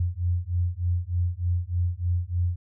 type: beating tone pair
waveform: sine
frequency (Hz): 86.5 / 89.8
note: F2 / F2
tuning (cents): -16 / +49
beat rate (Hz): 3.3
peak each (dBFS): -26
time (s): 0-2.56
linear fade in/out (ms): 5
effects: none